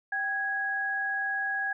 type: tone pair together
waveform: sine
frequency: 781.5 / 1657 Hz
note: G5 / G#6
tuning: -6 / -4 cents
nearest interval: octave + minor second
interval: 1302 cents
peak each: -35 / -28 dBFS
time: 0.12-1.73 s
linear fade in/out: 5 ms
effects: none